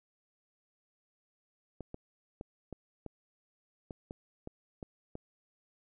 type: clicks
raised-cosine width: 2 ms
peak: -28 dBFS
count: 10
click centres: 1.807 / 1.944 / 2.411 / 2.727 / 3.063 / 3.908 / 4.109 / 4.474 / 4.828 / 5.154 s
effects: none